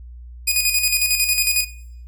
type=tone with tremolo; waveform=10% pulse; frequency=2476 Hz; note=D#7; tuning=9 cents flat; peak=-6 dBFS; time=0.47-1.65 s; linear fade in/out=10 ms; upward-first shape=square; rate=11 Hz; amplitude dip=55%; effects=noise-tail reverb RT60 0.7 s tail -18 dB re dry + added 60 Hz sine -35 dBFS peak until 2.07 s